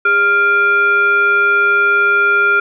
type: tone with frequency modulation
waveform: sine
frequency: 1396.9 Hz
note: F6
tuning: in tune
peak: -9 dBFS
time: 0.05-2.6 s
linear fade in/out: 5 ms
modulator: 991 Hz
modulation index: 0.55
effects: none